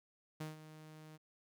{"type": "tone with ADSR envelope", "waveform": "sawtooth", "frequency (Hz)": 155.56, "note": "D#3", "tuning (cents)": 0, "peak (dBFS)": -36, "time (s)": [0.4, 1.18], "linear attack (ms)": 8, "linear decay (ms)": 150, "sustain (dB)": -13, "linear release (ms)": 28, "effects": []}